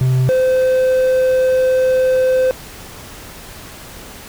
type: tone pair in turn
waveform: triangle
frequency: 128.9 / 515.6 Hz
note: C3 / C5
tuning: -26 / -26 cents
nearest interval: 2 octaves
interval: 2400 cents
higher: second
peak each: -9 dBFS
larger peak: neither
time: 0.01-0.29 / 0.29-2.51 s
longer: second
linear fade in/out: 0 ms
effects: pink hiss -35 dBFS RMS until 4.28 s